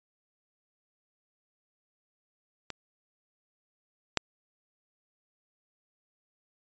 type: clicks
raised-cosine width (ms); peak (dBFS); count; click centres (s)
0.2; -19 / -6; 2; 2.703 / 4.173
effects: resampled to 16000 Hz